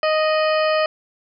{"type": "harmonic tone with a mistuned harmonic", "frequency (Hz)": 622.3, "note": "D#5", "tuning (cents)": 0, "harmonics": [1, 2, 3, 4, 5, 7, 8], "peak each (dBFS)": [-17, -23, -27, -29, -31, -34, -35], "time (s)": [0.03, 0.86], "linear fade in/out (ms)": 2, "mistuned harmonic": 5, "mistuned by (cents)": -49, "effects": []}